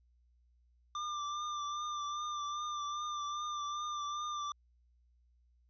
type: tone with vibrato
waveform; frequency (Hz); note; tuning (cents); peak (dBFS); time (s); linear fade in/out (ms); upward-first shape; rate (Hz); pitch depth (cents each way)
square; 1189; D6; +21; -37; 0.95-4.52; 2; triangle; 2.5; 37
effects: added 60 Hz sine -66 dBFS peak until 5.69 s + resampled to 16000 Hz